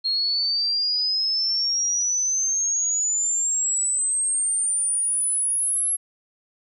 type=exponential sweep; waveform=sine; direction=up; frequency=4238 to 11175 Hz; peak=-20 dBFS; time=0.04-5.97 s; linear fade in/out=20 ms; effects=none